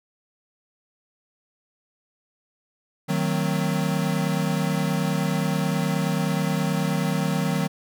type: chord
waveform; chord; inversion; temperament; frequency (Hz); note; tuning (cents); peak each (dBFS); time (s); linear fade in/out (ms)
square; D# diminished seventh; none; equal with one note detuned; 155.56 / 185 / 224.5 / 261.6; D#3 / F#3 / A3 / C4; 0 / 0 / +35 / 0; -26 / -26 / -32 / -32; 3.08-7.68; 20
effects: none